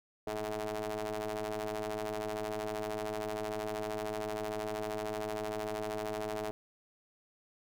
sawtooth ring-modulated tone, 107.9 Hz, A2, 33 cents flat, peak -28 dBFS, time 0.27-6.51 s, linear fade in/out 0 ms, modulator 533 Hz, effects none

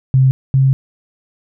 sine tone pair in turn, 131.8 / 134.03 Hz, C3 / C3, +13 / +42 cents, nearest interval unison, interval 29 cents, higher second, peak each -7 / -8 dBFS, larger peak first, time 0.14-0.31 / 0.54-0.73 s, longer second, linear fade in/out 0 ms, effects none

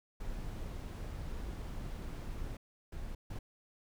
brown noise bursts at uneven times, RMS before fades -41 dBFS, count 3, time 0.2-2.57 / 2.92-3.15 / 3.3-3.39 s, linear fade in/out 5 ms, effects none

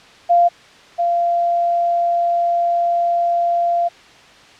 sine tone pair in turn, 694 / 690.2 Hz, F5 / F5, -11 / -21 cents, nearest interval unison, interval 10 cents, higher first, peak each -9 / -14 dBFS, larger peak first, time 0.29-0.49 / 0.98-3.89 s, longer second, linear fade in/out 20 ms, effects white hiss -44 dBFS RMS until 4.59 s + low-pass 4000 Hz 12 dB/octave

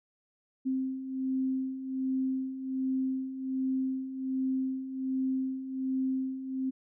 sine beating tone pair, 261.6 / 262.9 Hz, C4 / C4, 0 / +8 cents, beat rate 1.3 Hz, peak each -36 / -30 dBFS, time 0.65-6.71 s, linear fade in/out 20 ms, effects none

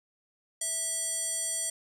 square tone with band-pass filter, 655 Hz, E5, 11 cents flat, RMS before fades -32 dBFS, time 0.61-1.7 s, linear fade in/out 5 ms, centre 8300 Hz, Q 5.7, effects none

